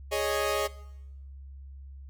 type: chord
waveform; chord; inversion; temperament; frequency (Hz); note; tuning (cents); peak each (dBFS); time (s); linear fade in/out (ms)
sawtooth; Ab suspended fourth; none; equal; 415.3 / 554.4 / 622.3; Ab4 / Db5 / Eb5; 0 / 0 / 0; -27; 0.11-0.68; 20
effects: noise-tail reverb RT60 0.9 s tail -19 dB re dry + added 68 Hz sine -42 dBFS peak until 2.09 s